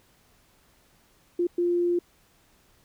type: tone bursts at uneven times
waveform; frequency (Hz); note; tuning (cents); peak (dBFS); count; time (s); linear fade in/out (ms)
sine; 349.2; F4; 0; -21; 2; 1.39-1.47 / 1.58-1.99; 5
effects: pink hiss -62 dBFS RMS until 2.84 s